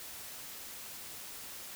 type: silence
effects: white hiss -46 dBFS RMS until 1.75 s